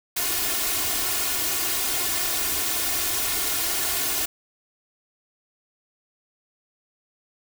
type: noise with comb filter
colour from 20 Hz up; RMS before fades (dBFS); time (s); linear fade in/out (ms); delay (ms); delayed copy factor
white; -25; 0.16-4.26; 10; 2.8; +0.8
effects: none